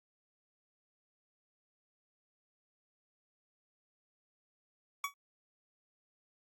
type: tone with exponential decay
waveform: 25% pulse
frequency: 1131 Hz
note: C#6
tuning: 34 cents sharp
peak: -26 dBFS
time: 5.04-5.14 s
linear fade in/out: 2 ms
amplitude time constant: 21 ms
effects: Opus 48 kbps